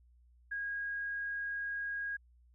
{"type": "tone", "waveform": "sine", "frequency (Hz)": 1638, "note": "G#6", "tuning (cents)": -24, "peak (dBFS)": -35, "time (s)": [0.51, 2.17], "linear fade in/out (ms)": 10, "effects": ["added 60 Hz sine -61 dBFS peak until 2.54 s"]}